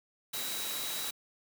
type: tone in noise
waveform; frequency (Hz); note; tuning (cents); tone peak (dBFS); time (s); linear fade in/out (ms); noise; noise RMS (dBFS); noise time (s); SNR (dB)
sine; 3881; B7; -31; -40; 0.33-1.11; 10; white; -37; 0.33-1.11; -6
effects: high-pass 150 Hz 12 dB/octave